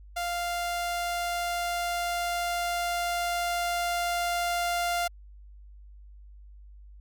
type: tone with level ramp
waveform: sawtooth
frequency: 697 Hz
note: F5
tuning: 4 cents flat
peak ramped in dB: -25 to -22 dBFS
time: 0.16-5.08 s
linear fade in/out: 10 ms
effects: added 50 Hz sine -46 dBFS peak until 7 s